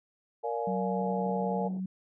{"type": "chord", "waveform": "sine", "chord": "Bb dominant seventh", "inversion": "none", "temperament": "just", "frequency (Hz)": [466.2, 582.7, 699.2, 839.1], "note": ["Bb4", "D5", "F5", "Ab5"], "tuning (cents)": [0, -14, 2, 18], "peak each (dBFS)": [-33, -37, -36, -35], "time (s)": [0.43, 1.69], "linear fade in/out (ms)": 20}
{"type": "tone", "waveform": "sine", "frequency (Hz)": 187.5, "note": "F#3", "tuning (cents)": 23, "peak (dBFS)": -31, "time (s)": [0.67, 1.86], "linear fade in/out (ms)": 5}
{"type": "band-pass noise", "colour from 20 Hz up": "pink", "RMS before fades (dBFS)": -49, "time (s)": [0.98, 1.8], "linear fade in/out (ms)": 10, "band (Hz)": [130, 840], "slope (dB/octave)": 96}
{"effects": []}